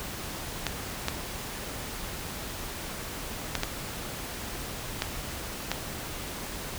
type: clicks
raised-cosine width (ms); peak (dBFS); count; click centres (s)
0.2; -9; 6; 0.667 / 1.084 / 3.553 / 3.634 / 5.021 / 5.716
effects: pink hiss -37 dBFS RMS until 6.78 s